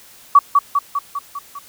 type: tone with echo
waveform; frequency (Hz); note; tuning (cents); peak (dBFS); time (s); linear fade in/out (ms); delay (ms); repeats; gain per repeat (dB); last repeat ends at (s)
sine; 1136; C#6; +42; -4; 0.35-0.39; 5; 200; 6; -4; 1.59
effects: white hiss -45 dBFS RMS until 1.68 s